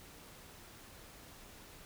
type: silence
effects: pink hiss -55 dBFS RMS until 1.85 s